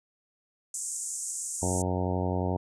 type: band-pass noise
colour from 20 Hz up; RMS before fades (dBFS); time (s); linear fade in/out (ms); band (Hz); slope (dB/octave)
white; -35; 0.74-1.82; 2; 6700 to 8800; 48
type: harmonic tone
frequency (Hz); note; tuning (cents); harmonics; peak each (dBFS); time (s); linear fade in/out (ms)
91.4; F#2; -21; 1 / 2 / 3 / 4 / 5 / 6 / 7 / 8 / 9 / 10; -30 / -33 / -35 / -36 / -37 / -38 / -38 / -39 / -40 / -40; 1.62-2.57; 5
effects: none